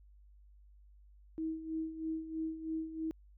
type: tone with tremolo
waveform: sine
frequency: 320 Hz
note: D#4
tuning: 49 cents sharp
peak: -33 dBFS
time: 1.38-3.11 s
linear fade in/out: 0 ms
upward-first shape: sine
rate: 3.1 Hz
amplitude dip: 70%
effects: added 50 Hz sine -57 dBFS peak until 3.37 s